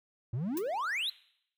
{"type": "exponential sweep", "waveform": "triangle", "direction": "up", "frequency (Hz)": [106.2, 4186], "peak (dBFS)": -29, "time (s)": [0.33, 1.1], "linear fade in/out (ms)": 5}
{"type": "noise with exponential decay", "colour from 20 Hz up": "blue", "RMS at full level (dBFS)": -35, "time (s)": [0.57, 0.65], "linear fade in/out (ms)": 2, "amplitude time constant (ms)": 16}
{"effects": ["noise-tail reverb RT60 0.7 s tail -21 dB re dry"]}